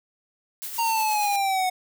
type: noise with tremolo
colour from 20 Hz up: blue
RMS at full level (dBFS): -32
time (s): 0.62-1.36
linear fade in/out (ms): 0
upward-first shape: triangle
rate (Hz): 8.5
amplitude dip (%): 50
type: exponential sweep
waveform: square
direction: down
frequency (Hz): 932.3 to 733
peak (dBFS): -22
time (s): 0.78-1.7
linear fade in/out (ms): 10
effects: none